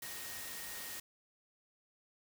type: tone in noise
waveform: sine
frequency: 1864.7 Hz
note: A#6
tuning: in tune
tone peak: -52 dBFS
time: 0.02-1 s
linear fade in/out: 5 ms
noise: white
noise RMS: -45 dBFS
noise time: 0.02-1 s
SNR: -10 dB
effects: none